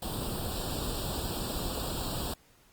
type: noise with comb filter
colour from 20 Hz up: pink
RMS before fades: -34 dBFS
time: 0.02-2.34 s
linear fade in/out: 5 ms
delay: 0.24 ms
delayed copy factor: +1
effects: pink hiss -62 dBFS RMS until 2.72 s + Opus 32 kbps